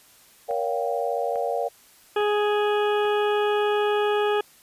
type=chord; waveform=sine; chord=G half-diminished seventh; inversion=first; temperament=just; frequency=470.4 / 564.5 / 705.6 / 784 Hz; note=Bb4 / Db5 / F5 / G5; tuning=+16 / +31 / +18 / 0 cents; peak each=-28 / -28 / -28 / -31 dBFS; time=0.48-1.69 s; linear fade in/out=20 ms
type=click train; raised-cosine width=0.5 ms; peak=-28 dBFS; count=4; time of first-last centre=0.51-3.052 s; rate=1.18 Hz
type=harmonic tone; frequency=416.4 Hz; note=G#4; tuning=5 cents sharp; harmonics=1 / 2 / 3 / 4 / 6 / 7 / 8; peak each=-21 / -27 / -31 / -33 / -37 / -38 / -39 dBFS; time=2.16-4.41 s; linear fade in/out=5 ms
effects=white hiss -54 dBFS RMS until 4.62 s + resampled to 32000 Hz